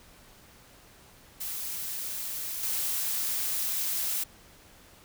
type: noise with level steps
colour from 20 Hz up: blue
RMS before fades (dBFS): -35 / -30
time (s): 1.4-4.24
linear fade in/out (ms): 10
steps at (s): 2.63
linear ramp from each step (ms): 2
effects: pink hiss -55 dBFS RMS until 5.04 s